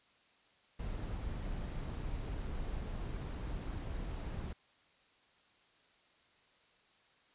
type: noise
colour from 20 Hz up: brown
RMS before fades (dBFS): -40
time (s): 0.79-4.53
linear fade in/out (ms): 5
effects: white hiss -68 dBFS RMS until 7.34 s + resampled to 8000 Hz